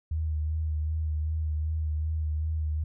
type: tone with vibrato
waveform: sine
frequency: 77.78 Hz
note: D#2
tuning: in tune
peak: -26 dBFS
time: 0.11-2.84 s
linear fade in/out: 5 ms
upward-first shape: sine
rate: 2.6 Hz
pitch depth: 31 cents each way
effects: none